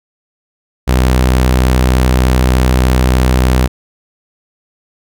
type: tone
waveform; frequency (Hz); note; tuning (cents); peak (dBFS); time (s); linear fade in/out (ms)
sawtooth; 63.3; B1; +43; -4; 0.87-3.68; 20
effects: none